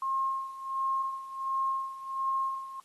sine tone with tremolo, 1071 Hz, C6, 40 cents sharp, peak -26 dBFS, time 0.02-2.8 s, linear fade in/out 2 ms, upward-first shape sine, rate 1.4 Hz, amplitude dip 80%, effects white hiss -63 dBFS RMS until 2.84 s + AAC 32 kbps

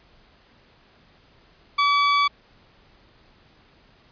sawtooth tone, 1145 Hz, D6, 44 cents flat, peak -13 dBFS, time 1.78-2.28 s, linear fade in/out 10 ms, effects pink hiss -56 dBFS RMS until 4.11 s + resampled to 11025 Hz

